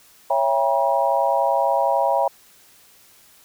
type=chord; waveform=sine; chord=C# diminished seventh; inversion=none; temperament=just; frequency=554.4 / 665.2 / 798.3 / 957.9 Hz; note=C#5 / E5 / G5 / Bb5; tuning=0 / +16 / +31 / +47 cents; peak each=-22 dBFS; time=0.3-2.28 s; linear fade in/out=5 ms; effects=white hiss -52 dBFS RMS until 3.44 s